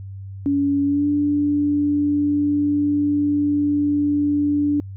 sine tone with pitch glide, 282.1 to 291.4 Hz, C#4 to D4, +30 to -13 cents, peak -16 dBFS, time 0.46-4.8 s, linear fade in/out 0 ms, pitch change +57 cents, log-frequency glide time 0.85-1.07 s, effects added 97 Hz sine -31 dBFS peak until 4.96 s

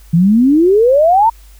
sine exponential sweep, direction up, 160 to 942 Hz, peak -6 dBFS, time 0.13-1.3 s, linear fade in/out 10 ms, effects added 50 Hz sine -37 dBFS peak until 1.59 s + white hiss -48 dBFS RMS until 1.59 s

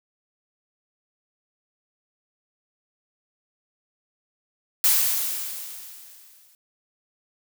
blue noise with exponential decay, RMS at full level -17 dBFS, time 4.84-6.55 s, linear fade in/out 1 ms, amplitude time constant 370 ms, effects none

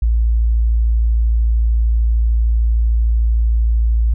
sine tone, 56.6 Hz, A1, 50 cents sharp, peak -11 dBFS, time 0.02-4.14 s, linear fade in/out 5 ms, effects none

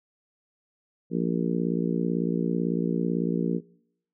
harmonic tone, 58 Hz, A#1, 8 cents flat, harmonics 3 / 4 / 5 / 6 / 7 / 8, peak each -27 / -29 / -31 / -33 / -34 / -35 dBFS, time 1.1-3.61 s, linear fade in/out 50 ms, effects noise-tail reverb RT60 0.8 s tail -25 dB re dry

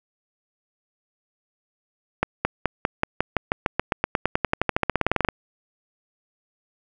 accelerating click train, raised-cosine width 0.5 ms, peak -4 dBFS, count 30, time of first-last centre 2.23-5.287 s, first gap 220 ms, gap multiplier 0.94, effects none

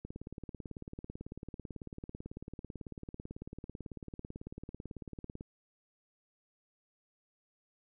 click train, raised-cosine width 3 ms, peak -30 dBFS, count 98, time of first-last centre 0.05-5.409 s, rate 18.1 Hz, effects none

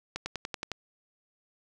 accelerating click train, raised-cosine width 0.2 ms, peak -16 dBFS, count 7, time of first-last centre 0.16-0.717 s, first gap 100 ms, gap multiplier 0.97, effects none

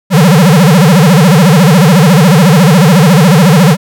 square tone with vibrato, 168.7 Hz, E3, 40 cents sharp, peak -3 dBFS, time 0.1-3.77 s, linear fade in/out 50 ms, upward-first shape sine, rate 14 Hz, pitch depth 280 cents each way, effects none

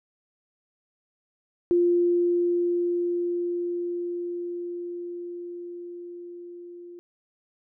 sine tone with level ramp, 349.2 Hz, F4, in tune, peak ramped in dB -17 to -40 dBFS, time 1.71-6.99 s, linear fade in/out 0 ms, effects none

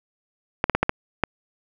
clicks, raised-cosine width 0.5 ms, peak -3 dBFS, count 6, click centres 0.641 / 0.697 / 0.75 / 0.83 / 0.894 / 1.237 s, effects none

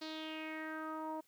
sawtooth tone with low-pass filter sweep, 314.3 Hz, D#4, 18 cents sharp, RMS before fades -43 dBFS, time 0.01-1.21 s, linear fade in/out 10 ms, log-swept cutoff 4500 to 820 Hz, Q 4.6, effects white hiss -72 dBFS RMS until 1.27 s

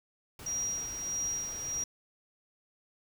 pink noise, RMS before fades -47 dBFS, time 0.39-1.84 s, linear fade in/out 2 ms
sine tone with tremolo, 5720 Hz, F8, 41 cents sharp, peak -30 dBFS, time 0.46-1.84 s, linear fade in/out 5 ms, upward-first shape sine, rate 1.6 Hz, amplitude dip 55%
effects none

